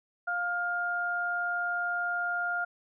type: tone pair together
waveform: sine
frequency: 704 / 1409.6 Hz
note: F5 / F6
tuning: +14 / +16 cents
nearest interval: octave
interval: 1202 cents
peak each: -34 / -29 dBFS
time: 0.27-2.65 s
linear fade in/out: 10 ms
effects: none